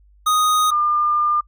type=tone pair in turn; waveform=square / sine; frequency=1244.5 / 1202.1 Hz; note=D#6 / D6; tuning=0 / +40 cents; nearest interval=minor second; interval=60 cents; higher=first; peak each=-15 dBFS; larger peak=neither; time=0.26-0.71 / 0.71-1.41 s; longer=second; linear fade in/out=10 ms; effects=noise-tail reverb RT60 0.1 s tail -26 dB re dry + added 50 Hz sine -49 dBFS peak until 1.47 s